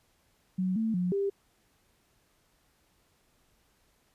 sine tone with pitch steps, 185.4 / 222.6 / 179.4 / 397.1 Hz, F#3 / A3 / F3 / G4, +4 / +20 / +47 / +22 cents, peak -26 dBFS, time 0.58-1.3 s, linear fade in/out 10 ms, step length 180 ms, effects pink hiss -69 dBFS RMS until 4.14 s + resampled to 32000 Hz

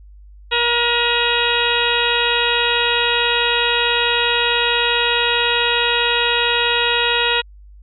harmonic tone with a mistuned harmonic, 475.4 Hz, A#4, 34 cents sharp, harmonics 1 / 2 / 3 / 4 / 5 / 6 / 7 / 8, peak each -23 / -23 / -23 / -23 / -23 / -23 / -23 / -23 dBFS, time 0.51-7.42 s, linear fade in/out 20 ms, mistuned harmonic 5, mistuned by +100 cents, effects added 50 Hz sine -39 dBFS peak until 7.82 s

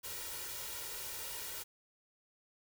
white noise with comb filter, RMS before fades -43 dBFS, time 0.03-1.64 s, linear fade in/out 20 ms, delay 2.1 ms, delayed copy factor +0.7, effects none

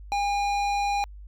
sine tone with hard clipping, 810 Hz, G#5, 43 cents flat, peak -25 dBFS, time 0.12-1.04 s, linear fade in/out 0 ms, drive 13 dB, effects added 50 Hz sine -40 dBFS peak until 1.27 s

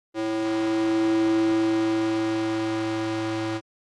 square tone with high-pass filter sweep, 110 Hz, A2, in tune, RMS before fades -24 dBFS, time 0.14-3.61 s, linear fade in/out 50 ms, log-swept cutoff 390 to 230 Hz, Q 5.1, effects low-pass 6000 Hz 12 dB/octave + AAC 32 kbps

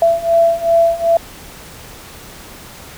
sine beating tone pair, 669 / 671.6 Hz, E5 / E5, +25 / +32 cents, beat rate 2.6 Hz, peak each -14 / -12 dBFS, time 0.02-1.17 s, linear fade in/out 2 ms, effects pink hiss -36 dBFS RMS until 2.97 s

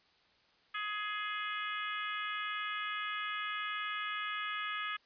harmonic tone, 419.2 Hz, G#4, 16 cents sharp, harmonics 3 / 4 / 5 / 6 / 7 / 8, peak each -39 / -41 / -43 / -45 / -46 / -47 dBFS, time 0.74-4.97 s, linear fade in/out 10 ms, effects white hiss -68 dBFS RMS until 5.05 s + resampled to 11025 Hz

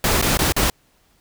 pink noise with dropouts, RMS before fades -18 dBFS, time 0.04-0.7 s, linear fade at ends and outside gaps 2 ms, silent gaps 0.215-0.224 / 0.373-0.39 / 0.523-0.564 s, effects pink hiss -60 dBFS RMS until 1.2 s

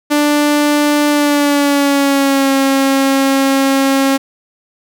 sawtooth tone with pitch glide, 294.4 to 271.5 Hz, D4 to C#4, +4 to -36 cents, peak -6 dBFS, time 0.1-4.18 s, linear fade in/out 20 ms, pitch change -140 cents, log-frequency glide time 1.09-2.52 s, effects none

